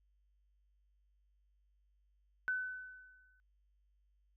sine tone with exponential decay, 1508 Hz, F#6, 32 cents sharp, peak -31 dBFS, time 2.48-3.4 s, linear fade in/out 0 ms, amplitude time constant 200 ms, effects added 50 Hz sine -70 dBFS peak until 4.36 s

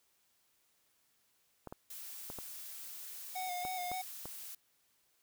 clicks, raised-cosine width 1 ms, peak -30 dBFS, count 7, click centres 1.673 / 1.725 / 2.301 / 2.387 / 3.651 / 3.916 / 4.256 s
blue noise, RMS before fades -47 dBFS, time 1.9-4.55 s, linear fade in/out 5 ms
square tone with vibrato, 730 Hz, F#5, 24 cents flat, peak -38 dBFS, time 3.35-4.02 s, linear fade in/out 10 ms, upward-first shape square, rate 3.5 Hz, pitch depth 32 cents each way
effects white hiss -74 dBFS RMS until 5.22 s

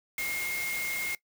sine tone in noise, 2139 Hz, C7, 38 cents sharp, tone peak -31 dBFS, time 0.18-1.15 s, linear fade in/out 2 ms, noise white, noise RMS -37 dBFS, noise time 0.18-1.15 s, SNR +3 dB, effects noise-tail reverb RT60 0.1 s tail -20 dB re dry

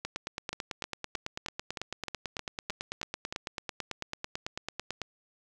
two click trains, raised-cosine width 0.2 ms, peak -18 / -17 dBFS, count 10 / 46, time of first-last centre 0.53-3.325 / 0.05-5.017 s, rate 3.22 / 9.06 Hz, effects none

